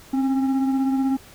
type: tone with frequency modulation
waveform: sine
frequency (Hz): 266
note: C4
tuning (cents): +29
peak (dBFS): -16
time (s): 0.13-1.17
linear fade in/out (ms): 10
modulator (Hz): 548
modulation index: 0.42
effects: tanh soft clip ceiling -17 dBFS + pink hiss -47 dBFS RMS until 1.34 s